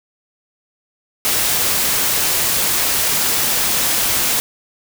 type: noise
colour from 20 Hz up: white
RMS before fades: -17 dBFS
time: 1.25-4.4 s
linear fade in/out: 0 ms
effects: none